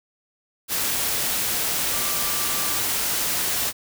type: tone in noise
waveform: sine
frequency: 1174.7 Hz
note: D6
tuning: in tune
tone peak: -35 dBFS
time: 1.91-2.82 s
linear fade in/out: 50 ms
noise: white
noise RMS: -24 dBFS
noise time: 0.68-3.73 s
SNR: -14 dB
effects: none